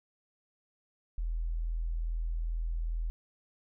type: tone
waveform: sine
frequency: 41.2 Hz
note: E1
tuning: in tune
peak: -30 dBFS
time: 1.18-3.1 s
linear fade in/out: 0 ms
effects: none